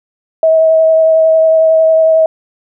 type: tone with vibrato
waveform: sine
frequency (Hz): 642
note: E5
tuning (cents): -46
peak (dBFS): -5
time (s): 0.43-2.26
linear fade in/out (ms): 2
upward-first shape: triangle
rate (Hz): 11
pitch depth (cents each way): 15
effects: none